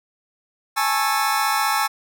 sawtooth chord, A major seventh, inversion third, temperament just, 825 / 880 / 1100 / 1320 Hz, G#5 / A5 / C#6 / E6, -12 / 0 / -14 / +2 cents, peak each -20 dBFS, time 0.76-1.88 s, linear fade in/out 20 ms, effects none

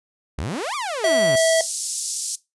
sawtooth exponential two-way sweep, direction up then down, 58.27 to 1232 to 119.7 Hz, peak -21 dBFS, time 0.38-1.36 s, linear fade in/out 5 ms, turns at 0.75 s
square tone, 652 Hz, E5, 19 cents flat, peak -16 dBFS, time 1.04-1.61 s, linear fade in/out 2 ms
white band-pass noise, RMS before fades -27 dBFS, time 1.36-2.36 s, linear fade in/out 10 ms, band 5300 to 9400 Hz, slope 24 dB/octave
effects noise-tail reverb RT60 0.2 s tail -19 dB re dry + resampled to 24000 Hz

